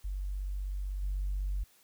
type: tone with level steps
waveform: sine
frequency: 48 Hz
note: G1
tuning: 36 cents flat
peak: -32 / -29 dBFS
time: 0.04-1.64 s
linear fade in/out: 10 ms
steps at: 1.02 s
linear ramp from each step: 10 ms
effects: tanh soft clip ceiling -26 dBFS + white hiss -64 dBFS RMS until 1.83 s